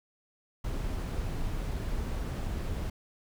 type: noise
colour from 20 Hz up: brown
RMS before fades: -33 dBFS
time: 0.64-2.9 s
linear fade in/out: 5 ms
effects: none